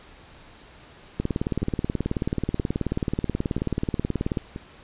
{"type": "two click trains", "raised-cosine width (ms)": 3, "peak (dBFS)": [-11, -19], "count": [60, 4], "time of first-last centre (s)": [[1.2, 4.372], [1.62, 4.561]], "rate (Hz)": [18.6, 1.02], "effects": ["pink hiss -49 dBFS RMS until 4.83 s", "resampled to 8000 Hz"]}